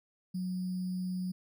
sine tone with sample-and-hold, 183.1 Hz, F#3, 18 cents flat, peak -32 dBFS, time 0.34-1.32 s, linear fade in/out 10 ms, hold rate 4900 Hz, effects none

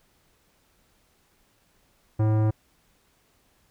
sine tone with tanh clipping, 108.4 Hz, A2, 25 cents flat, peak -21 dBFS, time 2.19-2.51 s, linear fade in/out 10 ms, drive 17 dB, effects pink hiss -65 dBFS RMS until 3.7 s

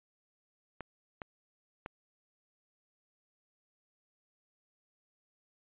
clicks, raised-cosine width 0.5 ms, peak -25 dBFS, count 3, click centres 0.807 / 1.218 / 1.861 s, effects resampled to 8000 Hz

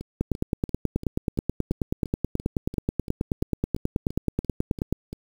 two click trains, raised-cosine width 3 ms, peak -22 / -10 dBFS, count 16 / 45, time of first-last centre 0.01-5.129 / 0.21-4.926 s, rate 2.93 / 9.33 Hz, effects 7-bit

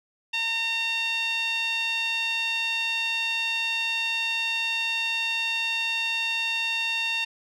sawtooth tone with band-pass filter, 912 Hz, A#5, 38 cents flat, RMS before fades -27 dBFS, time 0.33-7.25 s, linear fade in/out 10 ms, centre 3100 Hz, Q 9.9, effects none

